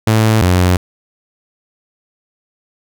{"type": "tone pair in turn", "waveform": "sawtooth", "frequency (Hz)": [110, 90.36], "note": ["A2", "F#2"], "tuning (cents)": [0, -40], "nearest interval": "minor third", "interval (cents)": 340, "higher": "first", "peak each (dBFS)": -5, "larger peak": "neither", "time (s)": [[0.07, 0.42], [0.42, 0.77]], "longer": "neither", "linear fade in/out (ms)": 5, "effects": []}